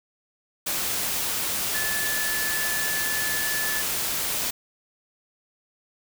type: tone in noise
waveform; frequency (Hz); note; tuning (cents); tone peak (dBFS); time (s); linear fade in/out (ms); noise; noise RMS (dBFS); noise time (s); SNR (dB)
sine; 1736; A6; -24; -28; 1.74-3.82; 10; white; -27; 0.66-4.51; -4
effects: none